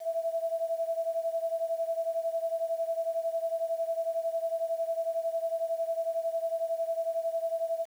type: beating tone pair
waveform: sine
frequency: 658 / 669 Hz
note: E5 / E5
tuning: -3 / +25 cents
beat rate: 11 Hz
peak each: -30 / -33 dBFS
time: 0-7.86 s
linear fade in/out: 50 ms
effects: 9-bit